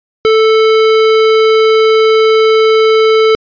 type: tone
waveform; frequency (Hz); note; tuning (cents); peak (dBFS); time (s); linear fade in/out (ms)
square; 440; A4; 0; -6; 0.25-3.35; 0
effects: resampled to 11025 Hz